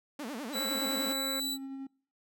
sawtooth tone with vibrato, 256.4 Hz, C4, 35 cents flat, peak -33 dBFS, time 0.19-1.13 s, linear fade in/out 5 ms, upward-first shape sine, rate 9.9 Hz, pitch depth 300 cents each way
sawtooth tone, 3951 Hz, B7, in tune, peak -29 dBFS, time 0.52-1.58 s, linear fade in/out 50 ms
harmonic tone, 268.8 Hz, C4, 47 cents sharp, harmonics 2 / 3 / 4 / 5 / 6 / 7 / 8 / 9, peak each -39 / -50 / -48 / -45 / -46 / -57 / -47 / -57 dBFS, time 0.55-1.4 s, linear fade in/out 5 ms
triangle tone with tremolo, 269.9 Hz, C#4, 46 cents flat, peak -35 dBFS, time 0.71-1.87 s, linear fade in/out 5 ms, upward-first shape sine, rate 11 Hz, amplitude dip 25%
effects noise-tail reverb RT60 0.5 s tail -26 dB re dry

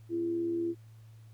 sine tone with amplitude modulation, 339.1 Hz, E4, 49 cents sharp, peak -27 dBFS, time 0.09-0.75 s, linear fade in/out 50 ms, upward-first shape sine, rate 76.9 Hz, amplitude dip 40%, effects added 111 Hz sine -50 dBFS peak until 1.33 s + pink hiss -68 dBFS RMS until 1.33 s

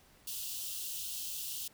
white high-pass noise, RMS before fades -40 dBFS, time 0.27-1.68 s, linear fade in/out 5 ms, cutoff 2700 Hz, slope 96 dB/octave, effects pink hiss -63 dBFS RMS until 1.73 s

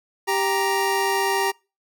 25% pulse tone pair together, 392 / 935 Hz, G4 / A#5, 0 / +5 cents, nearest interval octave + minor third, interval 1505 cents, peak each -19 dBFS, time 0.27-1.52 s, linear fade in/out 20 ms, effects noise-tail reverb RT60 0.3 s tail -26 dB re dry

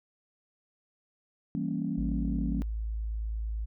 sine chord, E diminished seventh, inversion none, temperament equal with one note detuned, 166.15 / 196 / 233.1 / 277.2 Hz, E3 / G3 / Bb3 / Db4, +14 / 0 / 0 / 0 cents, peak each -34 dBFS, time 1.55-2.62 s, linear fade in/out 0 ms
sine tone, 54.5 Hz, A1, 16 cents flat, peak -30 dBFS, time 1.97-3.66 s, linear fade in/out 20 ms
effects tanh soft clip ceiling -18 dBFS

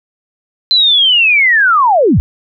sine linear sweep, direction down, 4089 to 49 Hz, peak -6 dBFS, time 0.71-2.2 s, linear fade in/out 0 ms, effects none

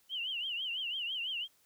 sine tone with vibrato, 2960 Hz, F#7, in tune, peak -34 dBFS, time 0.09-1.48 s, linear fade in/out 50 ms, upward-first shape triangle, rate 6 Hz, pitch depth 170 cents each way, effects white hiss -69 dBFS RMS until 1.65 s

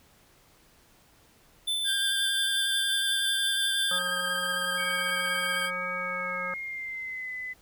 square tone with tremolo, 3523 Hz, A7, 1 cent sharp, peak -26 dBFS, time 1.67-3.99 s, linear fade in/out 10 ms, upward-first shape triangle, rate 5.7 Hz, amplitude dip 30%
25% pulse tone with vibrato, 1593 Hz, G6, 27 cents sharp, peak -25 dBFS, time 1.84-5.71 s, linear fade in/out 50 ms, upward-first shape sine, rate 11 Hz, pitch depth 19 cents each way
harmonic tone, 180 Hz, F#3, 47 cents flat, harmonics 1 / 3 / 5 / 7 / 9, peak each -44 / -38 / -45 / -34 / -37 dBFS, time 3.91-6.54 s, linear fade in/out 2 ms
sine tone with pitch glide, 2247 to 2013 Hz, C#7 to B6, +23 to +33 cents, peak -33 dBFS, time 4.77-7.54 s, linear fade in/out 20 ms, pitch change -190 cents, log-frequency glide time 5.95-7.33 s
effects pink hiss -60 dBFS RMS until 7.61 s

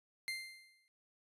30% pulse tone with exponential decay, 2093 Hz, C7, in tune, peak -33 dBFS, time 0.28-0.88 s, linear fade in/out 0 ms, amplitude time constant 130 ms, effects resampled to 32000 Hz

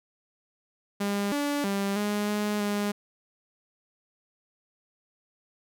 sawtooth tone with pitch steps, 201.8 / 288.5 / 198.4 / 207.1 / 208.6 / 205.2 Hz, G#3 / D4 / G3 / G#3 / G#3 / G#3, -49 / -31 / +21 / -5 / +8 / -21 cents, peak -22 dBFS, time 1-2.92 s, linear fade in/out 10 ms, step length 320 ms, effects none

